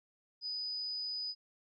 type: tone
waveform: sine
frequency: 4978 Hz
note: D#8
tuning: in tune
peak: -36 dBFS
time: 0.41-1.35 s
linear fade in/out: 50 ms
effects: none